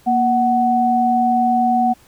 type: tone pair together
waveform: sine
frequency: 236.1 / 745 Hz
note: A#3 / F#5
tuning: +22 / +12 cents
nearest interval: octave + minor sixth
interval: 1990 cents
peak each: -18 / -14 dBFS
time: 0.06-1.94 s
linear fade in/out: 20 ms
effects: pink hiss -51 dBFS RMS until 2.07 s